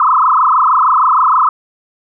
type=tone with frequency modulation; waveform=sine; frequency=1153 Hz; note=D6; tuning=32 cents flat; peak=-7 dBFS; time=0-1.49 s; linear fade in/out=2 ms; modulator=26.4 Hz; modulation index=6.2; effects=none